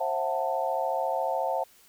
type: chord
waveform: sine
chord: F# half-diminished seventh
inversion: second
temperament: just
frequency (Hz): 532.8 / 666 / 740 / 888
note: C5 / E5 / F#5 / A5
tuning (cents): +31 / +18 / 0 / +16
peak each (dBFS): -31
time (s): 0-1.64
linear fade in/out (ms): 10
effects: white hiss -58 dBFS RMS until 1.88 s